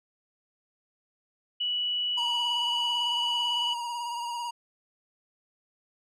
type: tone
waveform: sine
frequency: 2946 Hz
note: F#7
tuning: 8 cents flat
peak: -26 dBFS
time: 1.6-3.74 s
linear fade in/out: 10 ms
type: tone with vibrato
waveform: square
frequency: 950 Hz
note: A#5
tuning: 33 cents sharp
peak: -32 dBFS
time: 2.17-4.51 s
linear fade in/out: 10 ms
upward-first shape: triangle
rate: 18 Hz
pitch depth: 42 cents each way
effects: low-pass 9000 Hz 12 dB/octave